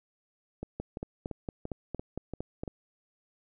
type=two click trains; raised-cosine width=2 ms; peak=-21 / -23 dBFS; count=9 / 7; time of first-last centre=0.8-2.635 / 0.63-2.678 s; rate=4.36 / 2.93 Hz; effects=none